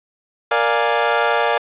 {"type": "chord", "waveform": "25% pulse", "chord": "Bb dominant seventh", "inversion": "none", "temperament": "equal", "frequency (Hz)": [466.2, 587.3, 698.5, 830.6], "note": ["Bb4", "D5", "F5", "Ab5"], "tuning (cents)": [0, 0, 0, 0], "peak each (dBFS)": -17, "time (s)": [0.51, 1.58], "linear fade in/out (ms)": 5, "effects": ["resampled to 8000 Hz", "7-bit"]}